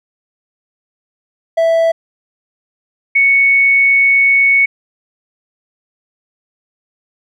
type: tone pair in turn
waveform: triangle / sine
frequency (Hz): 659.3 / 2218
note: E5 / C#7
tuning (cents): 0 / 0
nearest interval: octave + major sixth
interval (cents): 2100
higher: second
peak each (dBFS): -7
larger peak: neither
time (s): 1.57-1.92 / 3.15-4.66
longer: second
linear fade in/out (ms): 10
effects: none

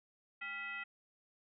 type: tone with frequency modulation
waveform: sine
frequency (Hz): 1975.5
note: B6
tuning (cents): 0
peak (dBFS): -40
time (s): 0.41-0.84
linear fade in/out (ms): 10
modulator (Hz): 587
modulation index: 1.2
effects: none

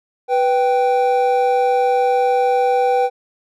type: tone pair together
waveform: triangle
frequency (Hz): 493.9 / 780.9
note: B4 / G5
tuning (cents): 0 / -7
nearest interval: minor sixth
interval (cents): 793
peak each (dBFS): -14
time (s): 0.28-3.1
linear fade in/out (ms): 50
effects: none

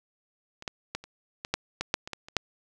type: clicks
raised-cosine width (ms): 0.2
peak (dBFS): -25 / -14 / -14 / -28 / -17 / -8 / -12 / -6 / -21 / -17 / -27 / -6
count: 12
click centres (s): 0.624 / 0.678 / 0.95 / 1.04 / 1.449 / 1.54 / 1.81 / 1.941 / 2.075 / 2.133 / 2.285 / 2.367
effects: none

